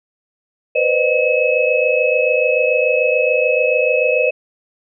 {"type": "tone cluster", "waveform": "sine", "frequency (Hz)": [493.1, 520, 609, 2574], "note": ["B4", "C5", "D#5", "E7"], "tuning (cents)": [-3, -11, -37, -42], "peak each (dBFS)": -18, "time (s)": [0.75, 4.31], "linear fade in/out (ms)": 10, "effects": []}